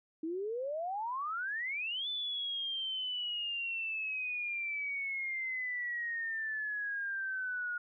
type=exponential two-way sweep; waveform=sine; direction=up then down; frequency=311.1 to 3520 to 1435 Hz; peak=-34 dBFS; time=0.23-7.78 s; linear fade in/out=5 ms; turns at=2.08 s; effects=none